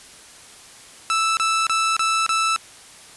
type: tone bursts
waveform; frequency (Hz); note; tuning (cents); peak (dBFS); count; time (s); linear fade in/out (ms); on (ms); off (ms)
sawtooth; 1318.5; E6; 0; -14; 5; 1.1-2.562; 0; 270; 28
effects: white hiss -44 dBFS RMS until 3.16 s + resampled to 24000 Hz